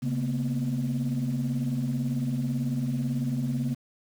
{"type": "tone cluster", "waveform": "sine", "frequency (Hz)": [136.4, 228.3, 246.4], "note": ["C#3", "A#3", "B3"], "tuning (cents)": [-28, -36, -4], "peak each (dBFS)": [-27, -31, -29], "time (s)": [0.02, 3.75], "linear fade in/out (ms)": 20, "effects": ["tanh soft clip ceiling -20 dBFS", "8-bit"]}